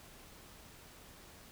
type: silence
effects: pink hiss -56 dBFS RMS until 1.51 s